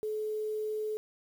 sine tone with quantisation, 429.5 Hz, A4, 42 cents flat, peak -31 dBFS, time 0.03-0.97 s, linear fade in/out 0 ms, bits 9, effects none

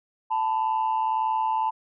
sine tone pair together, 880 / 1001.8 Hz, A5 / B5, 0 / +24 cents, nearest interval major second, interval 224 cents, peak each -22 / -26 dBFS, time 0.3-1.71 s, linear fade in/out 20 ms, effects tanh soft clip ceiling -17 dBFS

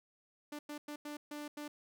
sawtooth tone bursts at uneven times, 295.4 Hz, D4, 10 cents sharp, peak -38 dBFS, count 6, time 0.52-0.59 / 0.69-0.78 / 0.88-0.96 / 1.05-1.17 / 1.31-1.48 / 1.57-1.68 s, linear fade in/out 5 ms, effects none

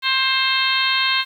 harmonic tone, 528 Hz, C5, 16 cents sharp, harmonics 2 / 3 / 4 / 5 / 6 / 7 / 8, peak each -24 / -24 / -24 / -24 / -24 / -24 / -24 dBFS, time 0.02-1.25 s, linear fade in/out 50 ms, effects 8-bit

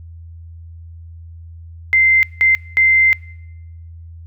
sine tone bursts at uneven times, 2081 Hz, C7, 10 cents flat, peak -9 dBFS, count 3, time 1.93-2.23 / 2.41-2.55 / 2.77-3.13 s, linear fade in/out 0 ms, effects noise-tail reverb RT60 1.0 s tail -24 dB re dry + added 83 Hz sine -33 dBFS peak until 4.26 s

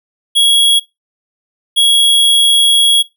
square tone pair in turn, 3322 / 3322 Hz, G#7 / G#7, 0 / 0 cents, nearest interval unison, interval 0 cents, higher neither, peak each -7 dBFS, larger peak neither, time 0.35-0.8 / 1.76-3.03 s, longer second, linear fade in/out 20 ms, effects noise-tail reverb RT60 0.2 s tail -20 dB re dry

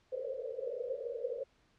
pink band-pass noise, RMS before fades -39 dBFS, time 0.12-1.44 s, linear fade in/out 10 ms, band 460 to 550 Hz, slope 96 dB/octave, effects pink hiss -70 dBFS RMS until 1.78 s + low-pass 5000 Hz 12 dB/octave

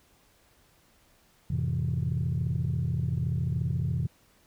sine chord, F major seventh, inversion none, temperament equal, 87.31 / 110 / 130.81 / 164.81 Hz, F2 / A2 / C3 / E3, 0 / 0 / 0 / 0 cents, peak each -31 / -33 / -28 / -31 dBFS, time 1.5-4.07 s, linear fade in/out 5 ms, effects tanh soft clip ceiling -20 dBFS + pink hiss -63 dBFS RMS until 4.46 s

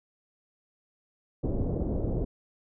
pink low-pass noise, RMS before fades -29 dBFS, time 1.43-2.25 s, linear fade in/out 10 ms, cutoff 530 Hz, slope 24 dB/octave, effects none

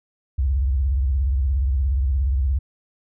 sine tone with vibrato, 66.7 Hz, C2, 34 cents sharp, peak -17 dBFS, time 0.38-2.59 s, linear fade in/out 10 ms, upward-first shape triangle, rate 17 Hz, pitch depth 260 cents each way, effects none

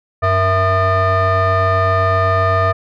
sine tone with frequency modulation, 659.3 Hz, E5, in tune, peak -9 dBFS, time 0.22-2.73 s, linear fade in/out 20 ms, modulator 564 Hz, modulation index 1.5, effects tanh soft clip ceiling -10 dBFS

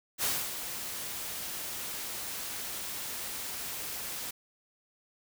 white noise with ADSR envelope, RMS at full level -29 dBFS, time 0.18-4.31 s, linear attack 55 ms, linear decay 260 ms, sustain -9 dB, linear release 8 ms, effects none

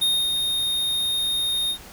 square tone with ADSR envelope, 3695 Hz, A#7, 16 cents flat, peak -18 dBFS, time 0.01-1.78 s, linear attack 14 ms, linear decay 260 ms, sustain -4 dB, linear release 79 ms, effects pink hiss -43 dBFS RMS until 1.92 s

